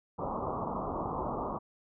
white low-pass noise, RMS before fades -35 dBFS, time 0.18-1.59 s, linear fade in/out 20 ms, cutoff 1200 Hz, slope 96 dB/octave, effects none

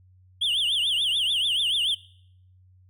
triangle tone with vibrato, 3170 Hz, G7, 19 cents sharp, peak -20 dBFS, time 0.41-1.95 s, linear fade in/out 10 ms, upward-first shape triangle, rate 6.9 Hz, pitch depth 240 cents each way, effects noise-tail reverb RT60 0.7 s tail -21 dB re dry + added 92 Hz sine -53 dBFS peak until 2.89 s

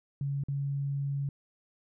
sine tone with dropouts, 140 Hz, C#3, 18 cents sharp, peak -29 dBFS, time 0.21-1.29 s, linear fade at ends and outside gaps 2 ms, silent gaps 0.437-0.484 s, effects none

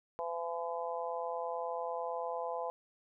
harmonic tone, 169 Hz, E3, 43 cents sharp, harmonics 3 / 4 / 5 / 6, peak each -39 / -40 / -41 / -42 dBFS, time 0.19-2.7 s, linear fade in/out 0 ms, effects none

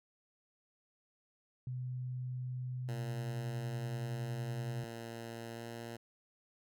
sine tone, 126.3 Hz, B2, 39 cents sharp, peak -37 dBFS, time 1.67-4.84 s, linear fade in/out 2 ms
10% pulse tone with pitch glide, 115.6 to 116.61 Hz, A#2 to A#2, -14 to +1 cents, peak -35 dBFS, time 2.88-5.97 s, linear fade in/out 10 ms, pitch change +15 cents, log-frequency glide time 5.54-5.63 s
effects none

